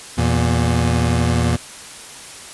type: tone pair together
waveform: 25% pulse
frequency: 82.41 / 117.78 Hz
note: E2 / A#2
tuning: 0 / +18 cents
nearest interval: tritone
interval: 618 cents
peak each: -14 dBFS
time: 0.17-1.57 s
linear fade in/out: 20 ms
effects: white hiss -36 dBFS RMS until 2.53 s + resampled to 24000 Hz